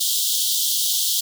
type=high-pass noise; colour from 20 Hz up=pink; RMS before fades=-21 dBFS; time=0-1.21 s; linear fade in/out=10 ms; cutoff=3100 Hz; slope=96 dB/octave; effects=none